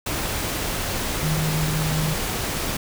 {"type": "tone in noise", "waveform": "sine", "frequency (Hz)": 155.56, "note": "D#3", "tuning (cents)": 0, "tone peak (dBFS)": -22, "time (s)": [1.22, 2.14], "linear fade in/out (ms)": 5, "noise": "pink", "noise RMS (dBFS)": -26, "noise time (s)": [0.06, 2.77], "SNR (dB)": 1, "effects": []}